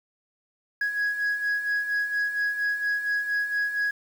sine beating tone pair, 1661.2 / 1665.5 Hz, G#6 / G#6, 0 / +4 cents, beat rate 4.3 Hz, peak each -29 / -23 dBFS, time 0.81-3.91 s, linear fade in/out 5 ms, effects tanh soft clip ceiling -21 dBFS + 8-bit

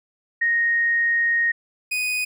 sine / 40% pulse tone pair in turn, 1864.7 / 2489 Hz, A#6 / D#7, 0 / 0 cents, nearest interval perfect fourth, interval 500 cents, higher second, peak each -17 / -21 dBFS, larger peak first, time 0.41-1.52 / 1.91-2.25 s, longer first, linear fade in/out 10 ms, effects none

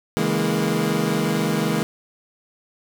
25% pulse chord, A# half-diminished seventh, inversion first, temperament equal with one note detuned, 138.59 / 162.73 / 207.7 / 233.1 Hz, C#3 / E3 / G#3 / A#3, 0 / -22 / 0 / 0 cents, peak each -26 / -20 / -20 / -22 dBFS, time 0.17-1.83 s, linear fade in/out 0 ms, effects none

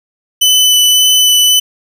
sawtooth tone with vibrato, 3000 Hz, F#7, 23 cents sharp, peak -3 dBFS, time 0.41-1.6 s, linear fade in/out 10 ms, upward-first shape sine, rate 1.8 Hz, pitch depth 9 cents each way, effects none

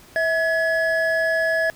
triangle tone pair together, 650 / 1692.7 Hz, E5 / G#6, -24 / +33 cents, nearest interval octave + perfect fourth, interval 1657 cents, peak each -19 dBFS, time 0.16-1.7 s, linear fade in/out 0 ms, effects pink hiss -48 dBFS RMS until 1.75 s

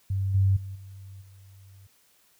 sine tone with level steps, 96.9 Hz, G2, 20 cents flat, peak -24 / -18 / -34 / -41 / -48 dBFS, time 0.1-1.87 s, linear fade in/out 5 ms, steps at 0.34 / 0.56 / 0.75 / 1.21 s, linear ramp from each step 10 ms, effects white hiss -63 dBFS RMS until 2.39 s

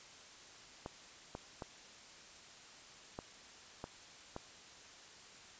clicks, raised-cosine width 1 ms, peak -28 dBFS, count 6, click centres 0.861 / 1.351 / 1.622 / 3.189 / 3.841 / 4.364 s, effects white hiss -56 dBFS RMS until 5.59 s + resampled to 16000 Hz

